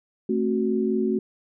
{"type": "chord", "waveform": "sine", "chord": "F# diminished", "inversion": "first", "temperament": "just", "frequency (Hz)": [222, 266.4, 370], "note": ["A3", "C4", "F#4"], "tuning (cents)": [16, 31, 0], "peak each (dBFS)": [-24, -28, -24], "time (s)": [0.29, 1.19], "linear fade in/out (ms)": 5, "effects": []}